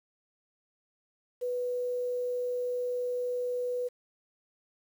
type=tone with quantisation; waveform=sine; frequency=493.9 Hz; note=B4; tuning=in tune; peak=-29 dBFS; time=1.41-3.89 s; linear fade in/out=20 ms; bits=9; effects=none